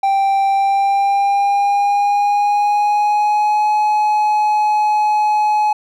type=tone with pitch glide; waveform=triangle; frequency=785 to 846.2 Hz; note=G5 to G#5; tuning=+2 to +32 cents; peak=-10 dBFS; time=0.03-5.73 s; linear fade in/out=5 ms; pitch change=+130 cents; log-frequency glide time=0.48-3.7 s; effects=none